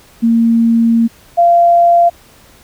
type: tone pair in turn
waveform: sine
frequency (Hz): 230 / 689.2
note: A#3 / F5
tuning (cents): -23 / -23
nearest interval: octave + perfect fifth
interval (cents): 1900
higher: second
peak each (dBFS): -7 / -5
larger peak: second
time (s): 0.22-1.08 / 1.37-2.1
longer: first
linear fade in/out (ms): 20
effects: pink hiss -44 dBFS RMS until 2.63 s